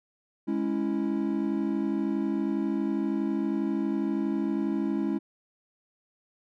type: chord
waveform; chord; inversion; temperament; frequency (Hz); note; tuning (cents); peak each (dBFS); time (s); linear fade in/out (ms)
triangle; C# minor; second; equal; 207.7 / 277.2 / 329.6; G#3 / C#4 / E4; 0 / 0 / 0; -28; 0.47-5.19; 20
effects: none